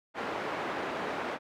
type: band-pass noise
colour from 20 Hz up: pink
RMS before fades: -35 dBFS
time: 0.14-1.39 s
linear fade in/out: 50 ms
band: 340 to 1800 Hz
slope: 12 dB/octave
effects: none